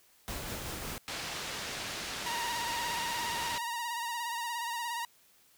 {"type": "noise with tremolo", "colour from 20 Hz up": "pink", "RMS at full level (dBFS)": -38, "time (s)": [0.28, 0.98], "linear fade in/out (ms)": 0, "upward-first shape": "sine", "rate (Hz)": 5.3, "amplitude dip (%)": 25}
{"type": "low-pass noise", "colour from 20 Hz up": "white", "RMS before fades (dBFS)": -39, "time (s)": [1.08, 3.58], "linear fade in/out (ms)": 0, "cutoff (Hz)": 4800, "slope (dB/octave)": 12}
{"type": "tone with vibrato", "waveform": "sawtooth", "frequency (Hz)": 941, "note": "A#5", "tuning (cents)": 16, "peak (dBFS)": -30, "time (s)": [2.26, 5.05], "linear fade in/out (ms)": 2, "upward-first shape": "sine", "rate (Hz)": 17, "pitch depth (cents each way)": 48}
{"effects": ["white hiss -64 dBFS RMS until 5.57 s"]}